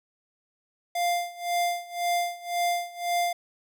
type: tone with tremolo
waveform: square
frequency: 698.5 Hz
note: F5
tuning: in tune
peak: -23 dBFS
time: 0.95-3.33 s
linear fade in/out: 5 ms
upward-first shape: sine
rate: 1.9 Hz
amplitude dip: 90%
effects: none